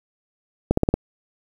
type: accelerating click train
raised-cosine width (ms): 2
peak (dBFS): -3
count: 5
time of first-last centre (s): 0.71-0.94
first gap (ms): 64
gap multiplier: 0.93
effects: 7-bit